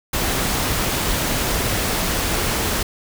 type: noise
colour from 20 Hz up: pink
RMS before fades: -21 dBFS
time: 0.13-2.83 s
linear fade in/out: 5 ms
effects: none